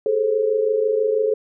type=tone cluster; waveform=sine; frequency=410.7 / 436.8 / 531 Hz; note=G#4 / A4 / C5; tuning=-19 / -13 / +25 cents; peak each=-25 / -18 / -23 dBFS; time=0.06-1.34 s; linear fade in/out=2 ms; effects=none